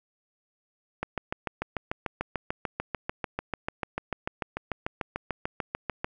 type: click train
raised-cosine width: 0.5 ms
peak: -14 dBFS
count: 35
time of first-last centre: 1.03-6.045 s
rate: 6.78 Hz
effects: none